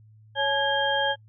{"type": "tone cluster", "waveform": "sine", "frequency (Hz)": [555, 855, 1646, 3200], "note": ["C#5", "A5", "G#6", "G7"], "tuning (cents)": [2, -50, -16, 35], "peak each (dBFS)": -27, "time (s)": [0.35, 1.16], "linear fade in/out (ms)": 50, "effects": ["noise-tail reverb RT60 0.1 s tail -26 dB re dry", "added 108 Hz sine -50 dBFS peak until 1.28 s"]}